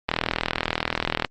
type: click train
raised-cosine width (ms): 0.3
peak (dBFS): -5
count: 48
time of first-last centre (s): 0.09-1.248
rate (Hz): 40.6
effects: Opus 24 kbps